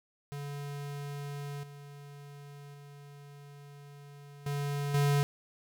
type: tone with level steps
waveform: square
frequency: 143.1 Hz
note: D3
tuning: 45 cents flat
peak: -38 / -47 / -49 / -32 / -25 dBFS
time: 0.32-5.23 s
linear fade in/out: 0 ms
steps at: 1.63 / 2.74 / 4.46 / 4.94 s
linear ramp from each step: 5 ms
effects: none